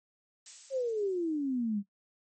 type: noise with exponential decay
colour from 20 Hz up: violet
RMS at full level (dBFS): -38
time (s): 0.46-1.8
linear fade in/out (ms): 2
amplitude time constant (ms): 290
type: exponential sweep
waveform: sine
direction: down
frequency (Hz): 550 to 196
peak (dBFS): -28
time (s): 0.7-1.83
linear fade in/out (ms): 50
effects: noise-tail reverb RT60 0.1 s tail -17 dB re dry + MP3 32 kbps